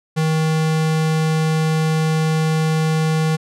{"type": "tone", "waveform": "square", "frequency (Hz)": 158.1, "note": "D#3", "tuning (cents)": 28, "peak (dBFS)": -16, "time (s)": [0.16, 3.37], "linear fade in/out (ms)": 20, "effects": ["low-pass 10000 Hz 12 dB/octave"]}